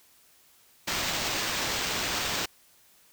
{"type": "noise with sample-and-hold", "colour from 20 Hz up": "white", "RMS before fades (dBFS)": -30, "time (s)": [0.87, 2.46], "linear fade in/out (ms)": 10, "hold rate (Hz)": 11025, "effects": ["white hiss -60 dBFS RMS until 3.12 s"]}